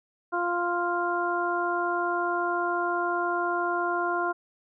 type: harmonic tone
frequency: 349.2 Hz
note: F4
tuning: in tune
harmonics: 1 / 2 / 3 / 4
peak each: -30 / -30 / -30 / -30 dBFS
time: 0.32-4.33 s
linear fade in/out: 20 ms
effects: none